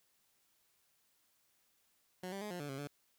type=tone with pitch steps; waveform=15% pulse; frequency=182.9 / 196.5 / 209.9 / 177.5 / 145.2 / 135.6 / 144.5 Hz; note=F#3 / G3 / G#3 / F3 / D3 / C#3 / D3; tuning=-20 / +4 / +19 / +28 / -19 / -38 / -28 cents; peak=-35 dBFS; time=2.23-2.874 s; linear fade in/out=5 ms; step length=92 ms; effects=white hiss -75 dBFS RMS until 3.18 s